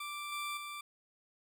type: tone with level steps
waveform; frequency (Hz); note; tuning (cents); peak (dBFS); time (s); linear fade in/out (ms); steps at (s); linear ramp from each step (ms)
20% pulse; 1174.7; D6; 0; -35 / -32 / -37; 0-0.81; 5; 0.32 / 0.57; 2
effects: none